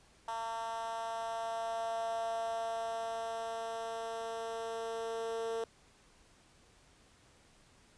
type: tone with high-pass filter sweep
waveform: 10% pulse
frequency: 227.2 Hz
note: A#3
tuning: 44 cents flat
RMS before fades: -38 dBFS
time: 0.28-5.64 s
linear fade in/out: 2 ms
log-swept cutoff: 830 to 470 Hz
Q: 5.6
effects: pink hiss -64 dBFS RMS until 7.97 s + resampled to 22050 Hz